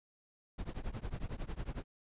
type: noise with tremolo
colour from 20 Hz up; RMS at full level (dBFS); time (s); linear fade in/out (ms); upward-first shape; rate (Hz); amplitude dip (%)
brown; -36; 0.58-1.84; 10; triangle; 11; 100
effects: resampled to 8000 Hz